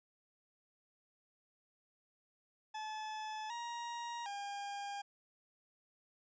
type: tone with pitch steps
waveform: 40% pulse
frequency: 863 / 944 / 806 Hz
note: A5 / A#5 / G5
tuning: -34 / +22 / +48 cents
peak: -40 dBFS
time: 2.74-5.02 s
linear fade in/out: 10 ms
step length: 760 ms
effects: resampled to 16000 Hz